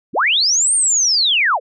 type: linear two-way sweep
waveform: sine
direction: up then down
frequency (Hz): 103.83 to 8960 to 438.9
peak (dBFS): -12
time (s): 0.13-1.6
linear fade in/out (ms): 50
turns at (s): 0.74
effects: none